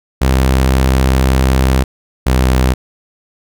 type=tone pair in turn; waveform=sawtooth; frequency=65.41 / 64.06 Hz; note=C2 / C2; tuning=0 / -36 cents; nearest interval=unison; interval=36 cents; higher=first; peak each=-5 dBFS; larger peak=neither; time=0.21-1.84 / 2.26-2.74 s; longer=first; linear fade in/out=10 ms; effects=none